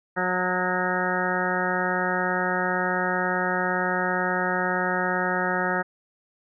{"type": "harmonic tone with a mistuned harmonic", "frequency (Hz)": 182.1, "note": "F#3", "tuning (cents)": -27, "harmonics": [1, 2, 3, 4, 5, 7, 8, 9, 10], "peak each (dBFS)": [-31, -31, -31, -31, -31, -31, -31, -31, -31], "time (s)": [0.16, 5.83], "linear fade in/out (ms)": 20, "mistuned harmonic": 10, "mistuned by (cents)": 33, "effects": []}